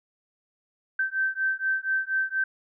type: beating tone pair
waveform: sine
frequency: 1550 / 1554.2 Hz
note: G6 / G6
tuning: -20 / -15 cents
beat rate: 4.2 Hz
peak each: -27 dBFS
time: 0.99-2.44 s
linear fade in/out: 5 ms
effects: none